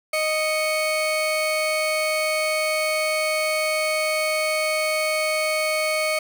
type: tone pair together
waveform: 35% pulse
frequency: 622.3 / 2218 Hz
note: D#5 / C#7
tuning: 0 / 0 cents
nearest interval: octave + minor seventh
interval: 2200 cents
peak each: -21 / -23 dBFS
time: 0.13-6.19 s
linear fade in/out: 5 ms
effects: none

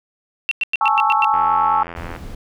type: tone bursts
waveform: sine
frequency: 2715 Hz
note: F7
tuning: 50 cents flat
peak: -15 dBFS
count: 7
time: 0.49-1.245 s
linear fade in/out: 0 ms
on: 23 ms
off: 99 ms
type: chord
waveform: sine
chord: A major seventh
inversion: third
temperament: equal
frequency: 830.6 / 880 / 1108.7 / 1318.5 Hz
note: G#5 / A5 / C#6 / E6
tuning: 0 / 0 / 0 / 0 cents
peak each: -19 / -18 / -20 / -20 dBFS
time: 0.81-1.83 s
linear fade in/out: 2 ms
type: click train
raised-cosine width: 0.5 ms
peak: -16 dBFS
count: 71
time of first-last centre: 1.34-2.163 s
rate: 85.1 Hz
type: noise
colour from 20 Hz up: brown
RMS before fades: -32 dBFS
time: 1.96-2.35 s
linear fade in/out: 5 ms
effects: none

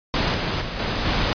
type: noise with level steps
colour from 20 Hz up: pink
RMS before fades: -21 / -24 / -29 / -24 / -21 dBFS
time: 0.14-1.33 s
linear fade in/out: 0 ms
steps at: 0.34 / 0.61 / 0.79 / 1.05 s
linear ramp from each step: 10 ms
effects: resampled to 11025 Hz

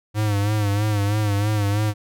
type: tone with vibrato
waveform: square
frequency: 103.83 Hz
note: G#2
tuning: in tune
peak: -19 dBFS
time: 0.14-1.94 s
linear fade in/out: 50 ms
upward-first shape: sine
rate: 3.1 Hz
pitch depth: 62 cents each way
effects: none

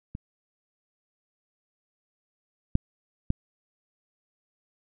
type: clicks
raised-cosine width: 5 ms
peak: -23 / -8 / -11 dBFS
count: 3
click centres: 0.151 / 2.754 / 3.304 s
effects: none

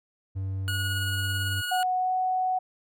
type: tone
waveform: triangle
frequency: 95.9 Hz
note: G2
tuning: 37 cents flat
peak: -26 dBFS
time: 0.35-1.62 s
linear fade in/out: 20 ms
type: tone with tremolo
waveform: 25% pulse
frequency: 1452 Hz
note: F#6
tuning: 33 cents flat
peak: -24 dBFS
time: 0.68-1.83 s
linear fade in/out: 0 ms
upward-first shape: triangle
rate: 18 Hz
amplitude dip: 30%
type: tone with pitch glide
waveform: sine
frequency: 737 to 743 Hz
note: F#5 to F#5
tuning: -7 to +7 cents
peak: -23 dBFS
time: 1.71-2.59 s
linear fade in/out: 10 ms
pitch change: +14 cents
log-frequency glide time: 1.96-2.13 s
effects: none

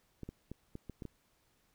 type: clicks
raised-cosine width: 3 ms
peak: -30 dBFS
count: 7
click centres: 0.233 / 0.29 / 0.516 / 0.754 / 0.897 / 1.022 / 1.053 s
effects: pink hiss -73 dBFS RMS until 1.74 s

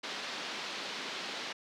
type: band-pass noise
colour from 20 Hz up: white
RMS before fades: -40 dBFS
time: 0.03-1.53 s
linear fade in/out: 10 ms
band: 190 to 4600 Hz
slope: 24 dB/octave
effects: none

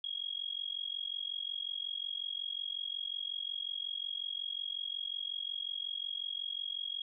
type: tone with amplitude modulation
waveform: sine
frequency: 3294 Hz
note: G#7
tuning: 15 cents flat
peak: -32 dBFS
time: 0.04-7.02 s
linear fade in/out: 2 ms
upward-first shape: sine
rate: 45.5 Hz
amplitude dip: 95%
effects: none

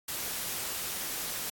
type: noise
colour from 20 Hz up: white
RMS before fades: -35 dBFS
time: 0.08-1.5 s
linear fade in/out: 5 ms
effects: AAC 64 kbps

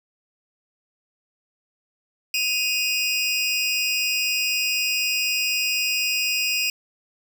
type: tone pair together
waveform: 25% pulse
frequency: 2508 / 2800 Hz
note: D#7 / F7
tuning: +13 / +4 cents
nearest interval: major second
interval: 191 cents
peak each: -18 / -23 dBFS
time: 2.34-6.7 s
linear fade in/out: 2 ms
effects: none

